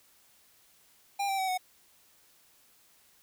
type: tone with pitch steps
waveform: square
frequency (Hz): 800 / 779 / 758.6 / 738.7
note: G5 / G5 / F#5 / F#5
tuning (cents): +35 / -11 / +43 / -3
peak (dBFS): -29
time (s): 1.19-1.578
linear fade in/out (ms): 10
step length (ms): 97
effects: white hiss -63 dBFS RMS until 3.22 s